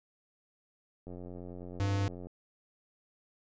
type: click train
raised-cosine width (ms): 2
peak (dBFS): -32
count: 108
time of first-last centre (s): 1.07-2.27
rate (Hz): 89.2
type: tone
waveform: square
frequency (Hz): 99.4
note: G2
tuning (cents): +25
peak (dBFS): -29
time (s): 1.8-2.08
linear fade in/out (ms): 0
effects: resampled to 16000 Hz